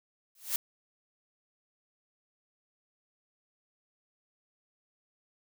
blue noise with exponential growth, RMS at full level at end -26 dBFS, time 0.35-0.56 s, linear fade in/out 2 ms, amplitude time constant 44 ms, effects none

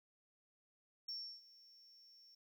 sine tone with ADSR envelope, 5460 Hz, F8, 40 cents flat, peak -40 dBFS, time 1.08-2.35 s, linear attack 8 ms, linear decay 320 ms, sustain -21 dB, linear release 6 ms, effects tanh soft clip ceiling -38 dBFS + 13-bit

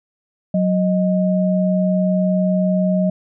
sine tone pair together, 185.01 / 622.3 Hz, F#3 / D#5, 0 / 0 cents, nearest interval octave + major sixth, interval 2100 cents, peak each -15 / -20 dBFS, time 0.54-3.1 s, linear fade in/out 5 ms, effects none

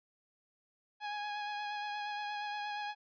sawtooth tone with vibrato, 830.6 Hz, G#5, in tune, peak -33 dBFS, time 1-2.95 s, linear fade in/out 50 ms, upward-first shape sine, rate 8.5 Hz, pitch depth 18 cents each way, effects resampled to 11025 Hz

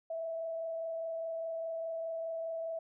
sine tone with frequency modulation, 656 Hz, E5, 9 cents flat, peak -35 dBFS, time 0.1-2.79 s, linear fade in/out 5 ms, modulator 24.9 Hz, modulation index 0.32, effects none

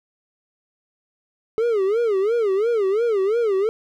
triangle tone with vibrato, 425.5 Hz, G#4, 42 cents sharp, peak -15 dBFS, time 1.58-3.69 s, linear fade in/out 0 ms, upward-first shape sine, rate 2.9 Hz, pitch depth 200 cents each way, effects none

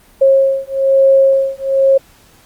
sine beating tone pair, 540 / 541.1 Hz, C#5 / C#5, -45 / -42 cents, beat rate 1.1 Hz, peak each -11 dBFS, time 0.21-1.98 s, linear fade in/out 10 ms, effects pink hiss -47 dBFS RMS until 2.45 s + Opus 32 kbps

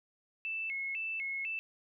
sine tone with vibrato, 2400 Hz, D7, 37 cents sharp, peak -34 dBFS, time 0.45-1.59 s, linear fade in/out 0 ms, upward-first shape square, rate 2 Hz, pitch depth 170 cents each way, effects none

